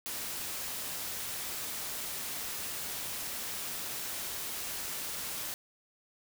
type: noise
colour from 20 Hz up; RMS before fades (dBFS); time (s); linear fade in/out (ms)
white; -38; 0.06-5.54; 0
effects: none